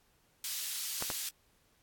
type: high-pass noise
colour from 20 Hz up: pink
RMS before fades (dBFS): -38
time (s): 0.44-1.29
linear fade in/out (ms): 2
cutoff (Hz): 3900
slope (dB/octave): 12
type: clicks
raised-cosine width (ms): 0.5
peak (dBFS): -21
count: 2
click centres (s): 1.024 / 1.102
effects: pink hiss -70 dBFS RMS until 1.82 s + AAC 64 kbps